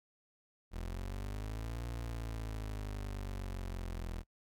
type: linear two-way sweep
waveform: 30% pulse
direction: up then down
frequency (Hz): 40.9 to 59 to 40.9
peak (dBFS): -36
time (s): 0.71-4.24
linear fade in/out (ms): 50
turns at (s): 1.86
effects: noise-tail reverb RT60 0.1 s tail -23 dB re dry